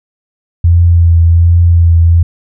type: tone with vibrato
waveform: sine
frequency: 84.8 Hz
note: E2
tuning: 50 cents sharp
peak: -3 dBFS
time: 0.64-2.23 s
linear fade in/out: 5 ms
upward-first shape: triangle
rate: 1.3 Hz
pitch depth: 28 cents each way
effects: none